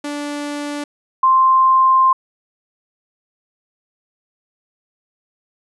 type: tone pair in turn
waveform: sawtooth / sine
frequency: 291.3 / 1050.1 Hz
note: D4 / C6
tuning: -14 / +6 cents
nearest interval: octave + minor seventh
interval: 2220 cents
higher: second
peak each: -19 / -9 dBFS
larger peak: second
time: 0.04-0.84 / 1.23-2.13 s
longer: second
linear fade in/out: 5 ms
effects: resampled to 24000 Hz